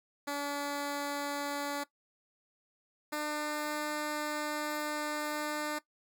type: tone pair in turn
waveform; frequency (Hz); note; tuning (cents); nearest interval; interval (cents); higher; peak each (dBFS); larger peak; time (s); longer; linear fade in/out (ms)
10% pulse; 286.3 / 300.2; D4 / D4; -44 / +38; minor second; 82; second; -25; neither; 0.27-1.84 / 3.12-5.79; second; 10
effects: noise-tail reverb RT60 0.1 s tail -18 dB re dry